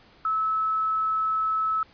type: tone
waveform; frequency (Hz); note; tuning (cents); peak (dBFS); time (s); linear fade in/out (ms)
sine; 1300; E6; -24; -22; 0.25-1.83; 2
effects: pink hiss -55 dBFS RMS until 1.93 s + resampled to 11025 Hz